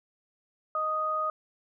sine tone pair together, 622.2 / 1244.5 Hz, D#5 / D#6, 0 / 0 cents, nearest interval octave, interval 1200 cents, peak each -34 / -27 dBFS, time 0.75-1.3 s, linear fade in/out 2 ms, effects none

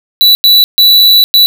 square tone bursts at uneven times, 3951 Hz, B7, in tune, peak -3 dBFS, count 4, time 0.21-0.35 / 0.44-0.64 / 0.78-1.24 / 1.34-1.46 s, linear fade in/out 0 ms, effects none

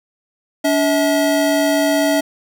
square tone pair together, 287 / 644.3 Hz, D4 / E5, -40 / -40 cents, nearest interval octave + major second, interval 1400 cents, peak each -17 dBFS, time 0.64-2.21 s, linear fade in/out 10 ms, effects none

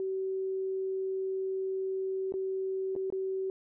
sine tone with dropouts, 381.3 Hz, G4, 48 cents flat, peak -30 dBFS, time 0-3.5 s, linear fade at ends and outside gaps 1 ms, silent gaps 2.323-2.339 / 2.953-2.962 / 3.102-3.124 s, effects none

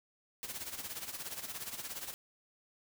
white noise with tremolo, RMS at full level -40 dBFS, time 0.43-2.14 s, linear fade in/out 0 ms, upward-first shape sine, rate 17 Hz, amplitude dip 70%, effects none

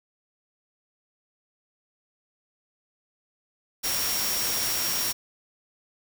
sine tone in noise, 5588 Hz, F8, in tune, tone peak -30 dBFS, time 3.83-5.13 s, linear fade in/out 20 ms, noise white, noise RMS -28 dBFS, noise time 3.83-5.13 s, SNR -5 dB, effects none

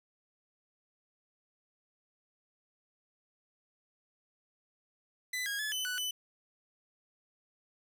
sawtooth tone with pitch steps, 2002 / 1638 / 1718 / 3024 / 1486 / 2999 Hz, B6 / G#6 / A6 / F#7 / F#6 / F#7, +23 / -24 / -42 / +37 / +7 / +23 cents, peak -30 dBFS, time 5.33-6.11 s, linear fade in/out 5 ms, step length 130 ms, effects none

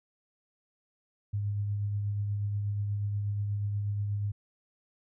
sine tone with tremolo, 102.4 Hz, G#2, 24 cents flat, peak -27 dBFS, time 1.33-4.32 s, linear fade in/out 10 ms, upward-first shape triangle, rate 8.3 Hz, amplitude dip 30%, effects none

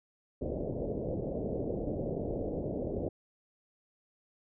white low-pass noise, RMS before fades -35 dBFS, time 0.41-3.09 s, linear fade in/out 10 ms, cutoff 600 Hz, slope 48 dB/octave, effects none

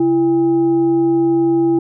sine tone with frequency modulation, 335.2 Hz, E4, 29 cents sharp, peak -11 dBFS, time 0-1.79 s, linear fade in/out 5 ms, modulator 471 Hz, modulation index 0.34, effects none

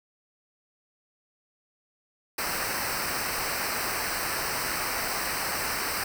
pink noise with comb filter, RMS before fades -30 dBFS, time 2.38-6.04 s, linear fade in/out 5 ms, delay 0.29 ms, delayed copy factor -0.8, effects none

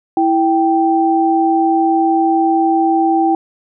sine tone pair together, 329.1 / 782 Hz, E4 / G5, -3 / -4 cents, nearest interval octave + minor third, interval 1499 cents, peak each -13 dBFS, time 0.17-3.35 s, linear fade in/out 2 ms, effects none

